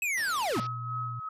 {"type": "linear sweep", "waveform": "square", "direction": "down", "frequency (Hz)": [2607, 178.5], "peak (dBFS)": -28, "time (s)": [0.02, 0.6], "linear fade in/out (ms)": 2}
{"type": "low-pass noise", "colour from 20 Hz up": "white", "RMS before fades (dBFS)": -46, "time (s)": [0.17, 0.67], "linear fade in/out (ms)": 5, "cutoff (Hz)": 5500, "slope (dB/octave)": 96}
{"type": "tone with tremolo", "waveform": "sine", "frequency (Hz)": 1279, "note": "D#6", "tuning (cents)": 47, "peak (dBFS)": -31, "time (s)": [0.54, 1.29], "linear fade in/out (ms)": 5, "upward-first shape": "sine", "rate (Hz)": 2.8, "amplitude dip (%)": 55}
{"type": "tone with vibrato", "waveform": "sine", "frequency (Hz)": 120, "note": "B2", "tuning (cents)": -49, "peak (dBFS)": -35, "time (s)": [0.56, 1.2], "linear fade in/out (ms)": 10, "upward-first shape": "sine", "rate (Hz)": 3, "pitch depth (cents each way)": 14}
{"effects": ["resampled to 32000 Hz"]}